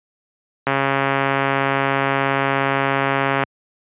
click train, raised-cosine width 0.5 ms, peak -3 dBFS, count 380, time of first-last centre 0.67-3.436 s, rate 137 Hz, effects high-pass 100 Hz 12 dB/octave + resampled to 8000 Hz

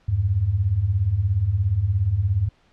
sine beating tone pair, 83.9 / 100.9 Hz, E2 / G#2, +31 / -49 cents, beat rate 17 Hz, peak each -24 / -19 dBFS, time 0.08-2.49 s, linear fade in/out 10 ms, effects pink hiss -60 dBFS RMS until 2.72 s + low-pass 4000 Hz 12 dB/octave

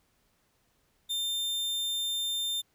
40% pulse tone, 3600 Hz, A7, 39 cents sharp, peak -28 dBFS, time 1.09-2.62 s, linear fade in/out 20 ms, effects pink hiss -71 dBFS RMS until 2.74 s

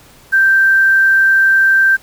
sine tone with quantisation, 1568 Hz, G6, in tune, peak -7 dBFS, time 0.32-1.97 s, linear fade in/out 20 ms, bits 6, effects pink hiss -44 dBFS RMS until 2.02 s

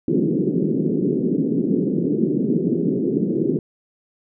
white band-pass noise, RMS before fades -20 dBFS, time 0.08-3.59 s, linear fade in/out 2 ms, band 150 to 400 Hz, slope 48 dB/octave, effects none

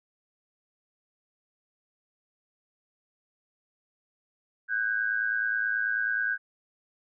sine tone pair together, 1506.7 / 1616 Hz, F#6 / G#6, +31 / -48 cents, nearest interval minor second, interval 121 cents, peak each -28 dBFS, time 4.68-6.38 s, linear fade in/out 50 ms, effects none

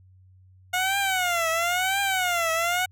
15% pulse tone with vibrato, 720 Hz, F#5, 47 cents flat, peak -16 dBFS, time 0.73-2.86 s, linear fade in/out 10 ms, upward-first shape triangle, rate 0.98 Hz, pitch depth 190 cents each way, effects added 93 Hz sine -51 dBFS peak until 2.91 s

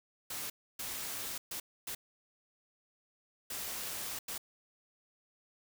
white noise bursts at uneven times, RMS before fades -40 dBFS, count 6, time 0.3-0.5 / 0.79-1.38 / 1.51-1.6 / 1.87-1.95 / 3.5-4.19 / 4.28-4.38 s, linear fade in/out 5 ms, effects none

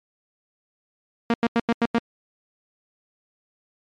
sawtooth tone bursts, 233.1 Hz, A#3, in tune, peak -13 dBFS, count 6, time 1.3-1.985 s, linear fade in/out 2 ms, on 40 ms, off 89 ms, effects low-pass 3000 Hz 12 dB/octave + MP3 96 kbps

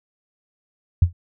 sine tone with exponential decay, 87 Hz, F2, 6 cents flat, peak -7 dBFS, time 1.02-1.13 s, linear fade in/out 5 ms, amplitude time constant 22 ms, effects none

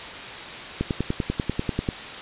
click train, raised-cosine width 3 ms, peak -10 dBFS, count 12, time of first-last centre 0.81-1.888 s, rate 10.2 Hz, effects white hiss -35 dBFS RMS until 2.21 s + resampled to 8000 Hz

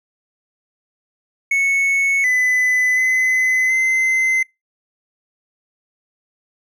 triangle tone with pitch steps, 2207 / 2005 / 2030 / 2062 Hz, C#7 / B6 / B6 / C7, -8 / +26 / +47 / -26 cents, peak -12 dBFS, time 1.51-4.43 s, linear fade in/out 5 ms, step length 730 ms, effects noise-tail reverb RT60 0.2 s tail -25 dB re dry

